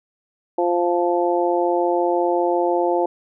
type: harmonic tone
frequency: 174.61 Hz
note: F3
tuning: in tune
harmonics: 2 / 3 / 4 / 5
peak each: -20 / -22 / -23 / -24 dBFS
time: 0.58-3.06 s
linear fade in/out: 5 ms
effects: none